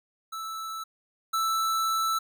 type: tone pair in turn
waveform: square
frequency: 1316 / 1320.8 Hz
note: E6 / E6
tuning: -3 / +3 cents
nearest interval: unison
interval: 6 cents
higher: second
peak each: -34 / -25 dBFS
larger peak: second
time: 0.32-0.84 / 1.33-2.19 s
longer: second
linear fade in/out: 10 ms
effects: none